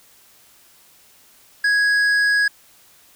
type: tone with hard clipping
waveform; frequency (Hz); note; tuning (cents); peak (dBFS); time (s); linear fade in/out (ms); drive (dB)
sine; 1661.2; G#6; 0; -16; 1.64-2.48; 5; 7
effects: white hiss -52 dBFS RMS until 3.15 s